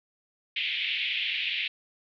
pink band-pass noise, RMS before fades -30 dBFS, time 0.56-1.68 s, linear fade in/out 5 ms, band 2200 to 3500 Hz, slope 48 dB/octave, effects none

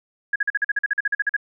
sine tone bursts, 1661.2 Hz, G#6, in tune, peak -17 dBFS, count 15, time 0.33-1.366 s, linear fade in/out 5 ms, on 28 ms, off 44 ms, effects none

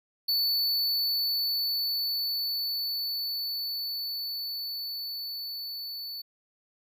square tone with level ramp, 4475 Hz, C#8, 16 cents sharp, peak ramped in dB -24 to -36 dBFS, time 0.28-6.22 s, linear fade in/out 10 ms, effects none

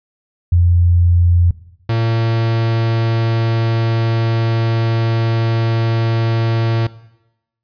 sine / 45% pulse tone pair in turn, 87 / 113.96 Hz, F2 / A#2, -6 / -39 cents, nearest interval perfect fourth, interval 467 cents, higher second, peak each -8 / -14 dBFS, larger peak first, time 0.52-1.51 / 1.89-6.87 s, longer second, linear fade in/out 5 ms, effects noise-tail reverb RT60 0.9 s tail -18 dB re dry + resampled to 11025 Hz

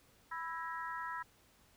harmonic tone with a mistuned harmonic, 329.7 Hz, E4, in tune, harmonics 3 / 4 / 5 / 6, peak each -42 / -44 / -46 / -48 dBFS, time 0.31-1.23 s, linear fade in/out 10 ms, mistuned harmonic 6, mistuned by -72 cents, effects pink hiss -67 dBFS RMS until 1.76 s

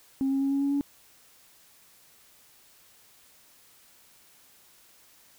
sine tone with pitch steps, 269.2 / 271.9 / 274.5 / 277.2 / 280 / 282.7 Hz, C4 / C#4 / C#4 / C#4 / C#4 / C#4, +49 / -33 / -17 / 0 / +18 / +34 cents, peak -22 dBFS, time 0.21-0.81 s, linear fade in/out 0 ms, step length 100 ms, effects tanh soft clip ceiling -20 dBFS + white hiss -58 dBFS RMS until 5.38 s

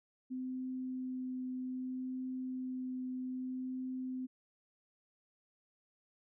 sine tone with vibrato, 256.3 Hz, C4, 36 cents flat, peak -37 dBFS, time 0.3-4.27 s, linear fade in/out 20 ms, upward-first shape triangle, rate 0.63 Hz, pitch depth 9 cents each way, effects none

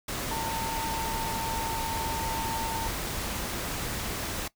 sine tone in noise, 900 Hz, A5, 39 cents sharp, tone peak -31 dBFS, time 0.31-2.88 s, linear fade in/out 5 ms, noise pink, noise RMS -33 dBFS, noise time 0.08-4.48 s, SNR -1 dB, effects noise-tail reverb RT60 0.1 s tail -19 dB re dry

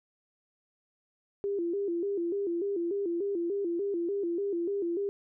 sine tone with vibrato, 370 Hz, F#4, in tune, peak -28 dBFS, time 1.44-5.09 s, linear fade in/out 0 ms, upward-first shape square, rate 3.4 Hz, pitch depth 140 cents each way, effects none

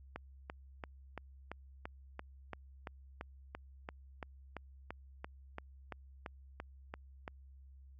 click train, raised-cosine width 0.5 ms, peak -27 dBFS, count 22, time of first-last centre 0.16-7.279 s, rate 2.95 Hz, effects added 67 Hz sine -54 dBFS peak until 7.99 s

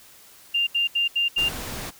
sine tone bursts, 2794 Hz, F7, in tune, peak -19 dBFS, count 5, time 0.54-1.49 s, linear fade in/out 10 ms, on 130 ms, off 75 ms
pink noise, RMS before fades -33 dBFS, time 1.37-1.91 s, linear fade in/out 20 ms
effects white hiss -50 dBFS RMS until 1.99 s

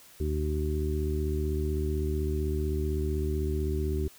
harmonic tone, 75.8 Hz, D#2, 45 cents flat, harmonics 1 / 2 / 3 / 4 / 5, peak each -28 / -37 / -39 / -38 / -33 dBFS, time 0.2-4.08 s, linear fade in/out 5 ms, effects white hiss -54 dBFS RMS until 4.18 s

